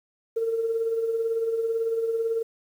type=tone with tremolo; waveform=sine; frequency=454.8 Hz; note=A#4; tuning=43 cents flat; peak=-20 dBFS; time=0.36-2.43 s; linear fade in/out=10 ms; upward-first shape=triangle; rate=18 Hz; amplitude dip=55%; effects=tanh soft clip ceiling -16 dBFS + 9-bit